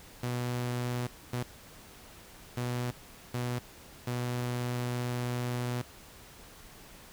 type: tone bursts at uneven times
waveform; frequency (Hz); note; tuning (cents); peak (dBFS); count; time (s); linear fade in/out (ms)
sawtooth; 122.6; B2; -12; -27; 5; 0.23-1.07 / 1.33-1.43 / 2.57-2.91 / 3.34-3.59 / 4.07-5.82; 5
effects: pink hiss -52 dBFS RMS until 7.12 s